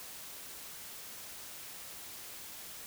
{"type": "silence", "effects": ["white hiss -47 dBFS RMS until 2.86 s"]}